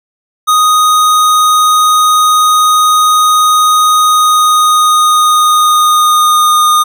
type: tone with pitch glide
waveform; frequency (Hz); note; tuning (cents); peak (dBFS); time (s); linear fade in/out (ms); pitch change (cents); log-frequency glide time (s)
square; 1244.5 to 1225.9; D#6 to D#6; 0 to -26; -6; 0.47-6.84; 20; -26; 4.02-6.65
effects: none